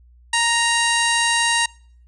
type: harmonic tone with a mistuned harmonic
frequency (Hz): 932.3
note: A#5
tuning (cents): 0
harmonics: 1 / 2 / 3 / 4 / 5 / 6 / 7 / 8 / 9 / 10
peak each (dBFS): -22 / -21 / -23 / -25 / -30 / -31 / -30 / -32 / -29 / -28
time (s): 0.33-1.66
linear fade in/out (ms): 5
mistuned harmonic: 4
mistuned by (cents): +50
effects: noise-tail reverb RT60 0.6 s tail -26 dB re dry + added 60 Hz sine -47 dBFS peak until 2.07 s